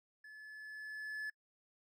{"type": "tone with level ramp", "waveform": "triangle", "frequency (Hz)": 1723, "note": "A6", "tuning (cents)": -37, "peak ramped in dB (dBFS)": [-50, -36], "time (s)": [0.24, 1.3], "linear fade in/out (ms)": 5, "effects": ["noise-tail reverb RT60 0.1 s tail -26 dB re dry"]}